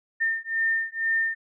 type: beating tone pair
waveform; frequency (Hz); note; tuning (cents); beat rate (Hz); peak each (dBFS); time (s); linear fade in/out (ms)
sine; 1809 / 1811.1; A6 / A6; +48 / +50; 2.1; -26; 0.2-1.35; 20
effects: none